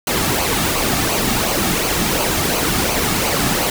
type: noise with flanger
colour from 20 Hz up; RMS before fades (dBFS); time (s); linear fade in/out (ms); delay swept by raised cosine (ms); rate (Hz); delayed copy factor
pink; -18; 0.07-3.7; 2; 0.55 to 2.05; 2.8; -0.55
effects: none